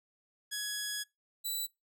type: tone pair in turn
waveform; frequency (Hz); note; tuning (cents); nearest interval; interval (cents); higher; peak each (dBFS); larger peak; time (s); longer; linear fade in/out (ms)
10% pulse; 1675 / 3967; G#6 / B7; +14 / +7; octave + minor third; 1493; second; -26; neither; 0.51-1.04 / 1.44-1.67; first; 20
effects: noise-tail reverb RT60 0.2 s tail -23 dB re dry